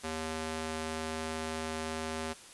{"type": "tone with high-pass filter", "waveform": "square", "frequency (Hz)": 79.5, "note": "D#2", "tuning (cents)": 38, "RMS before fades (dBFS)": -37, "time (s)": [0.03, 2.34], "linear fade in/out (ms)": 20, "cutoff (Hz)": 250, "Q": 0.54, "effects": ["white hiss -52 dBFS RMS until 2.53 s", "resampled to 24000 Hz"]}